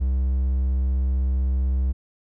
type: tone with hard clipping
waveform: triangle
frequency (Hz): 65.41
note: C2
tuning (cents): 0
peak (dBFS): -20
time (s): 0-1.93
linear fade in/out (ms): 20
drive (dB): 6
effects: none